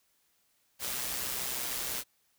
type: noise with amplitude modulation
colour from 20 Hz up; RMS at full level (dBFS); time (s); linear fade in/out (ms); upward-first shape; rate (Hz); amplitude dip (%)
white; -33; 0.79-2.04; 50; sine; 126; 45
effects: white hiss -72 dBFS RMS until 2.38 s